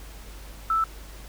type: tone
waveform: sine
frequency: 1318.5 Hz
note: E6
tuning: in tune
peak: -20 dBFS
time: 0.7-0.84 s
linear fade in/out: 2 ms
effects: added 50 Hz sine -41 dBFS peak until 1.28 s + pink hiss -47 dBFS RMS until 1.28 s